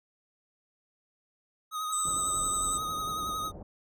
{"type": "tone with vibrato", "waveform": "square", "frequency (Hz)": 1254, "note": "D#6", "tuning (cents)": 13, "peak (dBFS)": -32, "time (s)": [1.71, 3.52], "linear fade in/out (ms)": 50, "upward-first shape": "triangle", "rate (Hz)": 11, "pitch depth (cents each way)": 35}
{"type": "tone", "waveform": "sine", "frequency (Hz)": 8010, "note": "B8", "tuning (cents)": 23, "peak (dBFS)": -29, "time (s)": [1.92, 2.78], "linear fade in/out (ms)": 10}
{"type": "low-pass noise", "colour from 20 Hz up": "pink", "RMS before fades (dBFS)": -43, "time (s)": [2.05, 3.63], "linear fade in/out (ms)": 5, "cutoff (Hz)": 750, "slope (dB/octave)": 24}
{"effects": []}